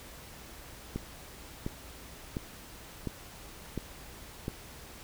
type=click train; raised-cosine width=3 ms; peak=-20 dBFS; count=6; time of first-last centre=0.96-4.481 s; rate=1.42 Hz; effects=added 60 Hz sine -55 dBFS peak until 5.03 s + pink hiss -49 dBFS RMS until 5.03 s